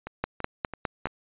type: two click trains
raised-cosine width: 0.5 ms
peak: -11 / -20 dBFS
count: 5 / 4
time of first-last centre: 0.24-1.056 / 0.07-1.07 s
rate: 4.9 / 3 Hz
effects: resampled to 8000 Hz